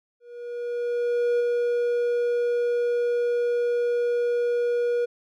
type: tone with ADSR envelope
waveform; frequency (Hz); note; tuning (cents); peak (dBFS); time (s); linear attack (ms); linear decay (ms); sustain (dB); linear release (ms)
triangle; 480; B4; -49; -17; 0.2-5.06; 1200; 9; -2; 17
effects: none